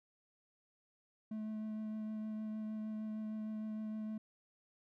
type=tone with vibrato; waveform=triangle; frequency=216.2 Hz; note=A3; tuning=30 cents flat; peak=-37 dBFS; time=1.31-4.18 s; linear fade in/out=5 ms; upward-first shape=triangle; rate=6.5 Hz; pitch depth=13 cents each way; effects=none